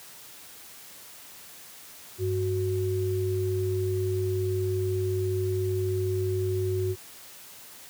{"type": "tone pair together", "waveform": "sine", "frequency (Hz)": [98.8, 370], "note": ["G2", "F#4"], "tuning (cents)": [14, 0], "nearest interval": "octave + major seventh", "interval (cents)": 2286, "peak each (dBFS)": -27, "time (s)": [2.18, 6.96], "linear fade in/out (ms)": 50, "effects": ["white hiss -47 dBFS RMS until 7.89 s", "high-pass 60 Hz 12 dB/octave"]}